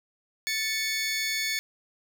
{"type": "tone pair together", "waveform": "20% pulse", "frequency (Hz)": [1760, 2217], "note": ["A6", "C#7"], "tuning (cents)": [0, 0], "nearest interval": "major third", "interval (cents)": 400, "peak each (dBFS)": [-27, -23], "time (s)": [0.47, 1.59], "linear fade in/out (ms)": 0, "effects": []}